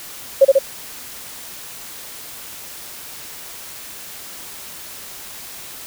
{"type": "tone with echo", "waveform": "sine", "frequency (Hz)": 544, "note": "C#5", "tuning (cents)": -33, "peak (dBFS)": -4, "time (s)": [0.41, 0.45], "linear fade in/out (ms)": 10, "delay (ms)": 70, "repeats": 2, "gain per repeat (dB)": -2, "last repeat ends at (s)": 0.59, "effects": ["white hiss -35 dBFS RMS until 5.86 s"]}